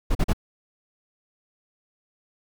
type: noise bursts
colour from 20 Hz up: brown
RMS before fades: -19 dBFS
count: 3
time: 0.1-0.333 s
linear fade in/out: 10 ms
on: 51 ms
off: 40 ms
effects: none